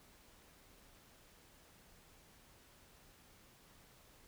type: silence
effects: pink hiss -64 dBFS RMS until 4.27 s